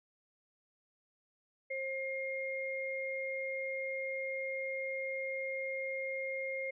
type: tone pair together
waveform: sine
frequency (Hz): 532 / 2128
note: C5 / C7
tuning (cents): +29 / +29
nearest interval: 2 octaves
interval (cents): 2400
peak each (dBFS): -38 / -38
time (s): 1.7-6.71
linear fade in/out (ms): 10
effects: none